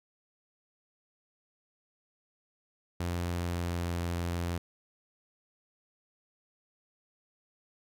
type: tone with pitch glide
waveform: sawtooth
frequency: 87.2 to 86.3 Hz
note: F2 to F2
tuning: -2 to -20 cents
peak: -27 dBFS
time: 3-4.58 s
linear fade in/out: 5 ms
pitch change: -18 cents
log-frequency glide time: 3.18-3.91 s
effects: none